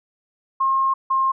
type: tone pair in turn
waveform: sine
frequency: 1071 / 1064.9 Hz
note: C6 / C6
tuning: +40 / +30 cents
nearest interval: unison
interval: 10 cents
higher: first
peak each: -16 dBFS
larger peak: neither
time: 0.6-0.94 / 1.1-1.32 s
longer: first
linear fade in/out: 10 ms
effects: none